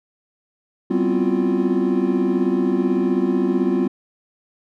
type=tone cluster; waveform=triangle; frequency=193.1 / 248.7 / 264.5 / 339.9 / 358.3 Hz; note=G3 / B3 / C4 / F4 / F4; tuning=-26 / +12 / +19 / -47 / +44 cents; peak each=-21 dBFS; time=0.9-3.88 s; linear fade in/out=10 ms; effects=none